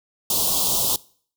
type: band-stop noise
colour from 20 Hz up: white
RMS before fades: -21 dBFS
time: 0.3-0.96 s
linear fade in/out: 2 ms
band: 1100 to 3100 Hz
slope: 48 dB/octave
effects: noise-tail reverb RT60 0.5 s tail -22 dB re dry